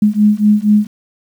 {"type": "beating tone pair", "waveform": "sine", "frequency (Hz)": [207.7, 211.9], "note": ["G#3", "G#3"], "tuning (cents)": [0, 35], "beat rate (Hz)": 4.2, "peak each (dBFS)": -11, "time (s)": [0.02, 0.87], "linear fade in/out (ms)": 5, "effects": ["7-bit"]}